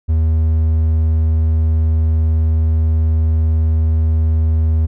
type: tone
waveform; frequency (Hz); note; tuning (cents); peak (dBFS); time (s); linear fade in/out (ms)
triangle; 79.6; D#2; +40; -9; 0.08-4.87; 20
effects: none